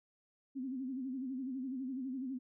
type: tone with vibrato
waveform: sine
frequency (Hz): 260.8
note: C4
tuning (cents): -5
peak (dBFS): -37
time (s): 0.55-2.39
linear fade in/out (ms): 20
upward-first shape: sine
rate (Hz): 12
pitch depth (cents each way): 93
effects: none